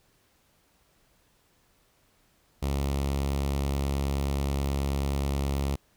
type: tone with notch filter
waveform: sawtooth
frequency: 69.4 Hz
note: C#2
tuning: 3 cents sharp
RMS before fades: -28 dBFS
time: 2.62-5.76 s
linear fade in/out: 10 ms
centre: 1600 Hz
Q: 1.9
effects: pink hiss -66 dBFS RMS until 5.96 s